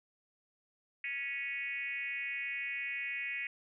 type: tone with frequency modulation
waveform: sine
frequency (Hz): 2217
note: C#7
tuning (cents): 0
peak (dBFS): -35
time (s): 1.04-3.47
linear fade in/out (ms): 2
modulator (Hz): 275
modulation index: 1.3
effects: none